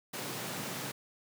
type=high-pass noise; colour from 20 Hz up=pink; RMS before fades=-39 dBFS; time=0.13-0.92 s; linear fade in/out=10 ms; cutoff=110 Hz; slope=96 dB/octave; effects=none